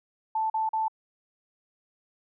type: tone bursts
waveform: sine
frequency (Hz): 880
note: A5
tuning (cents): 0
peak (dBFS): -24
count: 3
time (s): 0.35-0.882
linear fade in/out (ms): 5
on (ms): 150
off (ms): 41
effects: none